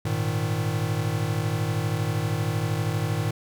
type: chord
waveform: square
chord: Ab suspended second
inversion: none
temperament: equal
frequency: 103.83 / 116.54 / 155.56 Hz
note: Ab2 / Bb2 / Eb3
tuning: 0 / 0 / 0 cents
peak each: -29 dBFS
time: 0.05-3.31 s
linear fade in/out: 5 ms
effects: none